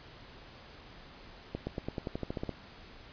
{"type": "accelerating click train", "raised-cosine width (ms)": 2, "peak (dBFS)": -21, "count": 12, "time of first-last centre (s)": [1.55, 2.493], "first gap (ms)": 120, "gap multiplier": 0.93, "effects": ["pink hiss -52 dBFS RMS until 3.12 s", "resampled to 11025 Hz"]}